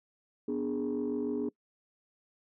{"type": "chord", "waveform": "sine", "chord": "G# diminished", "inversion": "first", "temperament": "equal", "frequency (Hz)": [246.9, 293.7, 415.3], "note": ["B3", "D4", "G#4"], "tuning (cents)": [0, 0, 0], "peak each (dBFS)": -33, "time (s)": [0.48, 1.49], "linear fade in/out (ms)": 5, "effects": ["noise-tail reverb RT60 0.1 s tail -24 dB re dry", "tanh soft clip ceiling -25 dBFS"]}